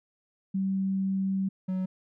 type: tone pair in turn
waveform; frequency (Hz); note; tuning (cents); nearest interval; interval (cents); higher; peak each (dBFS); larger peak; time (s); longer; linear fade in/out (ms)
sine / triangle; 192.5 / 186.48; G3 / F#3; -31 / +14; minor second; 55; first; -25; neither; 0.54-1.49 / 1.68-1.86; first; 10
effects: none